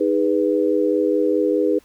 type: chord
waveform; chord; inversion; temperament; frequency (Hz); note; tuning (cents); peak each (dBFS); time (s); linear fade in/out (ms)
sine; G# minor; second; equal with one note detuned; 311.1 / 409.1 / 493.9; D#4 / G#4 / B4; 0 / -26 / 0; -20; 0-1.79; 10
effects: pink hiss -55 dBFS RMS until 1.84 s